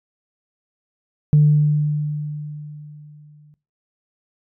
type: tone with exponential decay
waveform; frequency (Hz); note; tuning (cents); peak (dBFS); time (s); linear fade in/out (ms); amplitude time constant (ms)
sine; 149.3; D3; +29; -7; 1.33-3.54; 0; 480
effects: noise-tail reverb RT60 0.3 s tail -19 dB re dry + tanh soft clip ceiling -5 dBFS